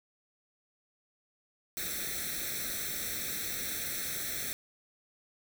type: noise with comb filter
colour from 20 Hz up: white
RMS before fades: -36 dBFS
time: 1.77-4.53 s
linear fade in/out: 0 ms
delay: 0.51 ms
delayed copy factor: +0.9
effects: none